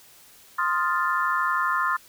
sine chord, F dominant seventh, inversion second, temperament equal, 1046.5 / 1244.5 / 1396.9 / 1760 Hz, C6 / Eb6 / F6 / A6, 0 / 0 / 0 / 0 cents, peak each -25 / -27 / -27 / -29 dBFS, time 0.58-1.97 s, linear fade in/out 10 ms, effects white hiss -52 dBFS RMS until 2.08 s

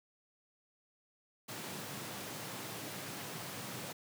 pink high-pass noise, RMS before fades -44 dBFS, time 1.48-3.93 s, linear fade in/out 10 ms, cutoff 100 Hz, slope 96 dB/octave, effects none

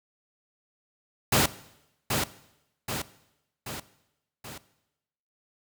pink noise with echo, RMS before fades -21 dBFS, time 1.32-1.46 s, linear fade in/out 5 ms, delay 780 ms, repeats 4, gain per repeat -5 dB, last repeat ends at 4.58 s, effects noise-tail reverb RT60 0.9 s tail -18 dB re dry + high-pass 80 Hz 12 dB/octave

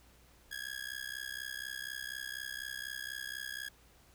sawtooth tone with amplitude modulation, 1658 Hz, G#6, 3 cents flat, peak -32 dBFS, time 0.51-3.69 s, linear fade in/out 10 ms, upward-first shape sine, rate 64.1 Hz, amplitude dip 100%, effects added 60 Hz sine -66 dBFS peak until 4.14 s + pink hiss -64 dBFS RMS until 4.14 s

